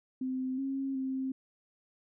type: tone with pitch steps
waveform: sine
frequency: 259 / 270.5 / 263.9 Hz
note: C4 / C#4 / C4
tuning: -17 / -42 / +15 cents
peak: -31 dBFS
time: 0.21-1.32 s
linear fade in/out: 5 ms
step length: 370 ms
effects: none